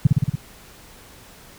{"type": "tone with echo", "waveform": "sine", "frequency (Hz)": 138.59, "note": "C#3", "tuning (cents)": 0, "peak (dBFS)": -7, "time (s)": [0.05, 0.07], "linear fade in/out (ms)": 5, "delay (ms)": 57, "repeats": 5, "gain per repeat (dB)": -2, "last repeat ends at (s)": 0.355, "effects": ["pink hiss -46 dBFS RMS until 1.58 s"]}